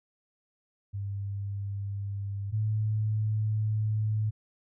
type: tone pair in turn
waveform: sine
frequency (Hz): 99.9 / 107.63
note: G2 / A2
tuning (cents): +33 / -38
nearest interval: minor second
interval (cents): 129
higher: second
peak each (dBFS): -31 / -25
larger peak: second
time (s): 0.93-2.52 / 2.52-4.31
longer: second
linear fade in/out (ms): 20
effects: none